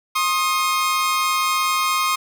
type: tone pair together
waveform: sawtooth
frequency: 1067.4 / 1244.5 Hz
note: C6 / D#6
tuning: +34 / 0 cents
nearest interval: minor third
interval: 266 cents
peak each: -17 dBFS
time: 0.15-2.16 s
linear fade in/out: 10 ms
effects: none